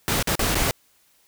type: noise with dropouts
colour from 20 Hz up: pink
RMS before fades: -22 dBFS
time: 0.08-0.71 s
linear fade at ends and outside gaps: 0 ms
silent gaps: 0.226-0.273 / 0.354-0.393 / 0.545-0.554 s
effects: white hiss -61 dBFS RMS until 1.27 s